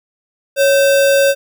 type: tone with sample-and-hold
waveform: sine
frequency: 554.4 Hz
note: C#5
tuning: in tune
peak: -8 dBFS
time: 0.56-1.35 s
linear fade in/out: 50 ms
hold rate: 2100 Hz
effects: none